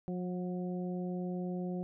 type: harmonic tone with a mistuned harmonic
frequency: 180 Hz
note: F#3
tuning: 47 cents flat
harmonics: 1 / 2 / 3 / 4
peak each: -35 / -41 / -46 / -49 dBFS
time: 0.08-1.83 s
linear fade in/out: 0 ms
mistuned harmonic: 4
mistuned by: +19 cents
effects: none